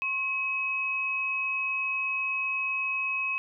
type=tone pair together; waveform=sine; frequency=1073 / 2552 Hz; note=C6 / D#7; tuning=+43 / +43 cents; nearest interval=octave + minor third; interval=1500 cents; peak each=-36 / -27 dBFS; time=0.02-3.38 s; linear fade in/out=0 ms; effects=none